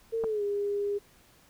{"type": "tone with pitch glide", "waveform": "sine", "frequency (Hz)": [453.7, 406.5], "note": ["A#4", "G#4"], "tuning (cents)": [-47, -37], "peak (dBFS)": -27, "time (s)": [0.12, 0.99], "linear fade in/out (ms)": 20, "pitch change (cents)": -190, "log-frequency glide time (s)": [0.23, 0.43]}
{"type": "clicks", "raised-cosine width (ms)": 1, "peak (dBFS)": -23, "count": 2, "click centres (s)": [0.238, 0.243]}
{"effects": ["pink hiss -60 dBFS RMS until 1.49 s"]}